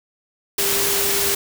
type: tone in noise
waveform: sine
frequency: 399.7 Hz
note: G4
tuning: 34 cents sharp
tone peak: -26 dBFS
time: 0.58-1.35 s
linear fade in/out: 5 ms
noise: white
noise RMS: -20 dBFS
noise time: 0.58-1.35 s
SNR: -9 dB
effects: none